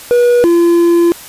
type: tone pair in turn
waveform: triangle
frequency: 484 / 342.2 Hz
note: B4 / F4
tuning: -35 / -35 cents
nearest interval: tritone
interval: 600 cents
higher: first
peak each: -4 dBFS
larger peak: neither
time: 0.11-0.44 / 0.44-1.12 s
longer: second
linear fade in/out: 0 ms
effects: white hiss -32 dBFS RMS until 1.28 s + resampled to 32000 Hz